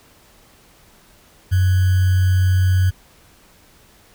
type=tone with sample-and-hold; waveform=sine; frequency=92.5 Hz; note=F#2; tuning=in tune; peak=-12 dBFS; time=1.51-2.91 s; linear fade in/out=20 ms; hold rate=1575 Hz; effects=pink hiss -51 dBFS RMS until 4.14 s